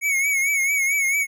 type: tone with vibrato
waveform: square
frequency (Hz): 2217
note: C#7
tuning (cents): 0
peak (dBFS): -19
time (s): 0.01-1.27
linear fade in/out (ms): 50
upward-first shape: triangle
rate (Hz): 4.5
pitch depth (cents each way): 77
effects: none